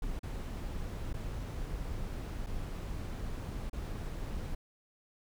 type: noise with dropouts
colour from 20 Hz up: brown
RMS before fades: -38 dBFS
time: 0.02-4.55 s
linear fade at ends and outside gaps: 5 ms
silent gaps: 0.193-0.231 / 1.13-1.139 / 2.464-2.468 / 3.698-3.73 s
effects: none